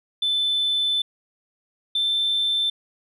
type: tone pair in turn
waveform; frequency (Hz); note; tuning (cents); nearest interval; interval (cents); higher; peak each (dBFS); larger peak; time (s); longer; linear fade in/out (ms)
sine; 3520 / 3549; A7 / A7; 0 / +14; unison; 14; second; -18; neither; 0.22-1.02 / 1.95-2.7; first; 5
effects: tanh soft clip ceiling -16 dBFS